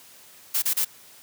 blue noise bursts, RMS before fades -23 dBFS, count 3, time 0.54-0.849 s, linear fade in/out 10 ms, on 83 ms, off 30 ms, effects white hiss -50 dBFS RMS until 1.22 s + high-pass 80 Hz 12 dB/octave

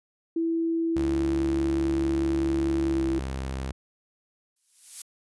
sine tone, 330.3 Hz, E4, 4 cents sharp, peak -23 dBFS, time 0.36-3.19 s, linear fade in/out 5 ms
sawtooth tone with pitch glide, 71 to 66.25 Hz, C#2 to C2, +42 to +22 cents, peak -26 dBFS, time 0.96-3.72 s, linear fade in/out 5 ms, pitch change -120 cents, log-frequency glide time 2.88-3.06 s
violet noise with exponential growth, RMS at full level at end -30 dBFS, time 4.56-5.02 s, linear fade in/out 5 ms, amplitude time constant 99 ms
effects resampled to 24000 Hz

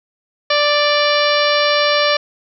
harmonic tone with a mistuned harmonic, 587.3 Hz, D5, in tune, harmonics 1 / 2 / 3 / 4 / 5 / 6 / 7 / 8 / 9, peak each -16 / -19 / -21 / -22 / -23 / -24 / -24 / -25 / -26 dBFS, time 0.5-2.17 s, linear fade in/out 5 ms, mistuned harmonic 9, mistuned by +70 cents, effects none

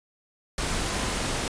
sine tone in noise, 1016 Hz, B5, 49 cents sharp, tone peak -39 dBFS, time 0.86-1.12 s, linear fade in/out 2 ms, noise pink, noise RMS -28 dBFS, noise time 0.58-1.48 s, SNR -14 dB, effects resampled to 22050 Hz

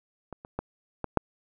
clicks, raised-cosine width 1 ms, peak -24 / -28 / -16 / -16 / -6 dBFS, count 5, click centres 0.327 / 0.449 / 0.59 / 1.043 / 1.173 s, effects none

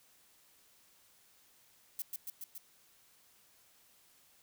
violet noise with echo, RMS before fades -38 dBFS, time 1.99-2.02 s, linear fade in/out 2 ms, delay 140 ms, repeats 4, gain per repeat -2 dB, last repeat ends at 2.58 s, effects white hiss -66 dBFS RMS until 4.42 s

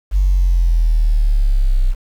sine exponential sweep, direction down, 48.77 to 30.79 Hz, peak -9 dBFS, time 0.11-1.95 s, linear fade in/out 50 ms, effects tanh soft clip ceiling -6 dBFS + 7-bit

